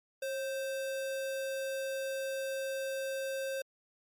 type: tone with sample-and-hold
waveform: sine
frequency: 539 Hz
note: C#5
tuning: 49 cents flat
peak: -33 dBFS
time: 0.22-3.62 s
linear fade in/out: 5 ms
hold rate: 2100 Hz
effects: MP3 64 kbps